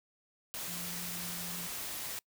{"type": "tone in noise", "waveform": "sine", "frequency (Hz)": 174.7, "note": "F3", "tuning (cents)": 1, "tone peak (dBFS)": -45, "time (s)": [0.68, 1.67], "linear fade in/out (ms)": 0, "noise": "white", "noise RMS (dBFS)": -40, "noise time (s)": [0.54, 2.19], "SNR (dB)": -8, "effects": ["noise-tail reverb RT60 0.1 s tail -26 dB re dry"]}